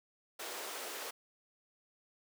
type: high-pass noise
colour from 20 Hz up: pink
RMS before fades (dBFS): -43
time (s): 0.39-1.11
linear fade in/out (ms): 10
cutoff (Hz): 380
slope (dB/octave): 24
effects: none